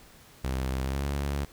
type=tone with pitch glide; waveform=sawtooth; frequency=65.41 to 70.51 Hz; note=C2 to C#2; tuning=0 to +30 cents; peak=-24 dBFS; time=0.44-1.45 s; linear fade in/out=5 ms; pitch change=+130 cents; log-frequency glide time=0.81-1.06 s; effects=pink hiss -54 dBFS RMS until 1.52 s